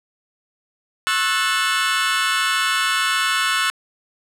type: chord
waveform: 25% pulse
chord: F# minor seventh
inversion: second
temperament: equal with one note detuned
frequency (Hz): 1086.5 / 1318.5 / 1480 / 1760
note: C#6 / E6 / F#6 / A6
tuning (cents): -35 / 0 / 0 / 0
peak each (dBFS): -21 / -19 / -18 / -21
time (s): 1.07-3.7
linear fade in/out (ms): 0
effects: low-pass 11000 Hz 12 dB/octave